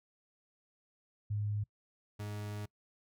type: tone pair in turn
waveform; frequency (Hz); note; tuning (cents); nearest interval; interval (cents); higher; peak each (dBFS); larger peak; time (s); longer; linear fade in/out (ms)
sine / 40% pulse; 104.1 / 104.1; G#2 / G#2; +5 / +5; unison; 0; neither; -32 / -38; first; 1.3-1.64 / 2.19-2.66; second; 10
effects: noise-tail reverb RT60 0.1 s tail -24 dB re dry